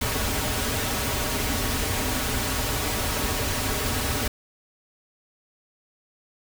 pink noise with comb filter, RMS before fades -26 dBFS, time 0.01-4.28 s, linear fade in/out 5 ms, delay 5.8 ms, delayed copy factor -0.7, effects none

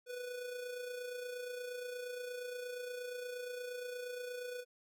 square tone with amplitude modulation, 493.9 Hz, B4, in tune, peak -40 dBFS, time 0.06-4.65 s, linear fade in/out 50 ms, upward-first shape sine, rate 28.5 Hz, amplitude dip 45%, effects none

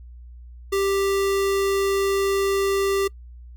square tone, 393.1 Hz, G4, 5 cents sharp, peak -20 dBFS, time 0.72-3.08 s, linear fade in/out 10 ms, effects noise-tail reverb RT60 0.1 s tail -24 dB re dry + added 60 Hz sine -39 dBFS peak until 3.56 s

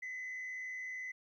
sine tone with frequency modulation, 2019 Hz, B6, 38 cents sharp, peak -38 dBFS, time 0.02-1.12 s, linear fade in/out 10 ms, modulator 76.7 Hz, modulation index 0.58, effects tanh soft clip ceiling -38 dBFS + 13-bit

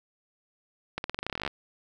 accelerating click train, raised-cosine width 0.3 ms, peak -15 dBFS, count 17, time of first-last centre 0.98-1.477 s, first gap 61 ms, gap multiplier 0.9, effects none

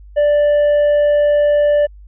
triangle tone, 587.3 Hz, D5, in tune, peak -8 dBFS, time 0.16-1.87 s, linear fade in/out 20 ms, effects added 50 Hz sine -36 dBFS peak until 2.07 s + resampled to 8000 Hz

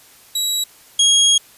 25% pulse tone pair in turn, 3884 / 3285 Hz, B7 / G#7, -30 / -20 cents, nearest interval minor third, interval 290 cents, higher first, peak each -14 / -7 dBFS, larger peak second, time 0.35-0.64 / 0.99-1.38 s, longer second, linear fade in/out 5 ms, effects white hiss -47 dBFS RMS until 1.57 s + resampled to 32000 Hz

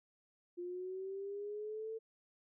sine linear sweep, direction up, 349.2 to 448.8 Hz, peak -40 dBFS, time 0.57-1.99 s, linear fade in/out 20 ms, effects none

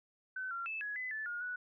sine tone with pitch steps, 1519 / 1376 / 2623 / 1678 / 2014 / 1746 / 1428 / 1475 Hz, F#6 / F6 / E7 / G#6 / B6 / A6 / F6 / F#6, +45 / -26 / -9 / +17 / +33 / -14 / +38 / -6 cents, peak -37 dBFS, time 0.36-1.56 s, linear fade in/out 5 ms, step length 150 ms, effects none

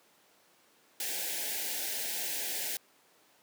white band-stop noise, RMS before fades -35 dBFS, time 1-2.77 s, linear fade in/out 2 ms, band 890 to 1500 Hz, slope 96 dB/octave, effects pink hiss -64 dBFS RMS until 3.42 s + high-pass 300 Hz 12 dB/octave

